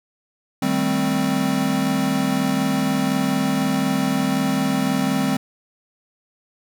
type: chord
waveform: square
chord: A half-diminished seventh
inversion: second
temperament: equal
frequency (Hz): 155.56 / 196 / 220 / 261.6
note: Eb3 / G3 / A3 / C4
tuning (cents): 0 / 0 / 0 / 0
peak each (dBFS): -28 / -24 / -28 / -22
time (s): 0.62-5.37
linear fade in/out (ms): 5
effects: none